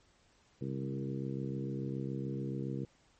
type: harmonic tone with a mistuned harmonic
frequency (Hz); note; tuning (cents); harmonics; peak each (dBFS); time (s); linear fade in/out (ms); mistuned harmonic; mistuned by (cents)
67; C2; +42; 2 / 3 / 4 / 5 / 6 / 7; -38 / -41 / -43 / -43 / -47 / -47; 0.61-2.85; 5; 2; +18
effects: pink hiss -68 dBFS RMS until 3.19 s + MP3 32 kbps